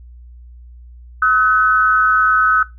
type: tone pair together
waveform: sine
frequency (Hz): 1281 / 1501.5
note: E6 / F#6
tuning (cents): -50 / +25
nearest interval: minor third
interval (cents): 275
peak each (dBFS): -13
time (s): 1.22-2.63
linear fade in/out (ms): 5
effects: noise-tail reverb RT60 0.2 s tail -18 dB re dry + added 60 Hz sine -36 dBFS peak until 2.78 s